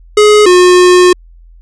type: tone pair in turn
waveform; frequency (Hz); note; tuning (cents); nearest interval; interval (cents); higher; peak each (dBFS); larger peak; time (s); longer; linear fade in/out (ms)
square; 420.5 / 360.6; G#4 / F#4; +22 / -45; minor third; 267; first; -3; neither; 0.17-0.46 / 0.46-1.13; second; 5
effects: added 42 Hz sine -35 dBFS peak until 1.61 s + resampled to 22050 Hz